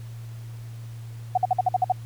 sine tone bursts, 740 Hz, F#5, in tune, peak -16 dBFS, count 8, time 1.35-1.922 s, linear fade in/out 5 ms, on 26 ms, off 52 ms, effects added 115 Hz sine -35 dBFS peak until 2.05 s + pink hiss -53 dBFS RMS until 2.05 s

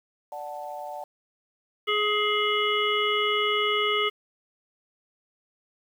sine chord, D major, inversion none, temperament equal, 587.3 / 740 / 880 Hz, D5 / F#5 / A5, 0 / 0 / 0 cents, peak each -38 / -37 / -38 dBFS, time 0.32-1.04 s, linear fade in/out 2 ms
harmonic tone, 420 Hz, G#4, 19 cents sharp, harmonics 1 / 3 / 5 / 7 / 8, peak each -27 / -27 / -28 / -28 / -35 dBFS, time 1.87-4.1 s, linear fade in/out 20 ms
effects 9-bit

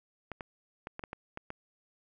clicks, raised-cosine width 0.5 ms, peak -24 dBFS, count 8, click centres 0.317 / 0.408 / 0.871 / 0.994 / 1.038 / 1.131 / 1.374 / 1.504 s, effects none

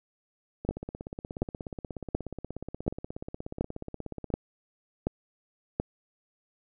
two click trains, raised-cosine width 2 ms, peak -13 / -23 dBFS, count 8 / 62, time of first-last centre 0.69-5.799 / 0.65-4.303 s, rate 1.37 / 16.7 Hz, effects none

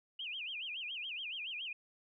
sine tone with vibrato, 2794 Hz, F7, in tune, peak -39 dBFS, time 0.19-1.73 s, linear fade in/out 5 ms, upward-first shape sine, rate 7.1 Hz, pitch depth 260 cents each way, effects none

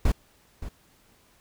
brown noise with echo, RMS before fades -20 dBFS, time 0.05-0.12 s, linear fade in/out 5 ms, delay 570 ms, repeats 1, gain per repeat -14 dB, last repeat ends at 0.69 s, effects pink hiss -61 dBFS RMS until 1.4 s

